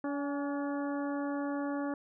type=harmonic tone with a mistuned harmonic; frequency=285.2 Hz; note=C#4; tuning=49 cents sharp; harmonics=1 / 2 / 3 / 4 / 5 / 6; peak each=-33 / -39 / -43 / -45 / -47 / -49 dBFS; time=0.04-1.94 s; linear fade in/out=2 ms; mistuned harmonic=3; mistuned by=-33 cents; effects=none